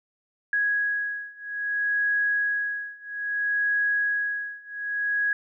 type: beating tone pair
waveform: sine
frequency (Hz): 1661 / 1661.61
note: G#6 / G#6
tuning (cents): 0 / 0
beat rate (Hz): 0.61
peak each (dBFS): -27 / -26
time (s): 0.53-5.33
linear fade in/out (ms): 2
effects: none